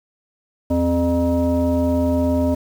sine tone with frequency modulation, 261.6 Hz, C4, in tune, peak -15 dBFS, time 0.7-2.55 s, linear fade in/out 10 ms, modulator 343 Hz, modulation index 1.1, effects 7-bit

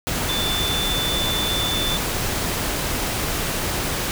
sine tone in noise, 3520 Hz, A7, in tune, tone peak -23 dBFS, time 0.29-1.97 s, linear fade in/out 0 ms, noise pink, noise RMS -24 dBFS, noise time 0.07-4.11 s, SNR -2 dB, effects none

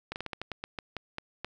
slowing click train, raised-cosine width 0.3 ms, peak -19 dBFS, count 12, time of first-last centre 0.12-1.446 s, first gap 39 ms, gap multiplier 1.21, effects none

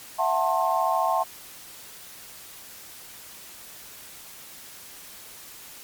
sine chord, F# half-diminished seventh, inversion third, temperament just, 666 / 740 / 888 / 1065.6 Hz, E5 / F#5 / A5 / C6, +18 / 0 / +16 / +31 cents, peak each -26 dBFS, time 0.18-1.24 s, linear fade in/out 20 ms, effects white hiss -44 dBFS RMS until 5.83 s + MP3 96 kbps

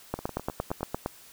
two click trains, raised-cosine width 1 ms, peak -14 / -22 dBFS, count 9 / 7, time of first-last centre 0.14-1.061 / 0.19-0.808 s, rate 8.69 / 9.71 Hz, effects white hiss -52 dBFS RMS until 1.32 s

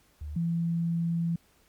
sine tone pair in turn, 74.9 / 168.14 Hz, D2 / E3, +35 / +35 cents, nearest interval octave + major second, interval 1400 cents, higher second, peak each -34 / -25 dBFS, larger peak second, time 0.21-0.36 / 0.36-1.36 s, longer second, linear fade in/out 5 ms, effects pink hiss -64 dBFS RMS until 1.68 s + MP3 96 kbps

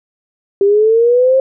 sine linear sweep, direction up, 392 to 535 Hz, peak -7 dBFS, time 0.61-1.4 s, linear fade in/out 2 ms, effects none

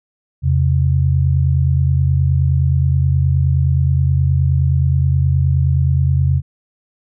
sine tone pair together, 84.3 / 133.82 Hz, E2 / C3, +39 / +39 cents, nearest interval minor sixth, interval 800 cents, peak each -14 dBFS, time 0.42-6.42 s, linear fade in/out 50 ms, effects none

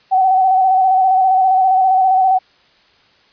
sine tone with vibrato, 756 Hz, F#5, 37 cents sharp, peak -9 dBFS, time 0.11-2.39 s, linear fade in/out 20 ms, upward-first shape square, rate 15 Hz, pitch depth 30 cents each way, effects white hiss -52 dBFS RMS until 3.32 s + resampled to 11025 Hz

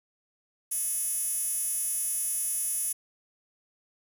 10% pulse tone with high-pass filter, 430 Hz, A4, 40 cents flat, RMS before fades -30 dBFS, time 0.71-2.93 s, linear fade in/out 10 ms, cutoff 10000 Hz, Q 3.8, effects none

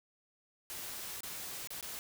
white noise with dropouts, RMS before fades -43 dBFS, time 0.7-1.99 s, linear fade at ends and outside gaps 0 ms, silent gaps 1.206-1.233 / 1.673-1.705 / 1.81-1.827 s, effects none

